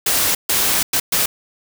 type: noise bursts at uneven times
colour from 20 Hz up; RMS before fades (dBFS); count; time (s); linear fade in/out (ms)
white; -17; 4; 0.06-0.35 / 0.49-0.83 / 0.93-1 / 1.12-1.26; 5
effects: none